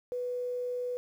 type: tone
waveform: sine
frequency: 493.9 Hz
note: B4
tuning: in tune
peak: -31 dBFS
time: 0.12-0.97 s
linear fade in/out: 0 ms
effects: 10-bit